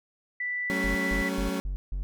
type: tone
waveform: sine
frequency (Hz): 1975.5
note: B6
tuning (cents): 0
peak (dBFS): -28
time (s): 0.4-1.29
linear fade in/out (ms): 5
type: chord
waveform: 30% pulse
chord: F# minor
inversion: none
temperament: equal with one note detuned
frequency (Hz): 189.65 / 220 / 277.2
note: F#3 / A3 / C#4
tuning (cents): +43 / 0 / 0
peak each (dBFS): -29 / -33 / -29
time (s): 0.7-1.6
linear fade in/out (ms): 0
type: tone bursts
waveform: triangle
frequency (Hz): 46.74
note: F#1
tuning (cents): +18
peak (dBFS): -26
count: 5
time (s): 0.84-2.03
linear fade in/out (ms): 0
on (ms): 110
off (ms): 160
effects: none